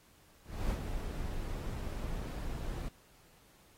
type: noise with ADSR envelope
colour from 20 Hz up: brown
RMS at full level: -32 dBFS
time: 0.44-2.89 s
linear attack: 270 ms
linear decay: 61 ms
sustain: -6 dB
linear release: 10 ms
effects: pink hiss -64 dBFS RMS until 3.77 s + AAC 48 kbps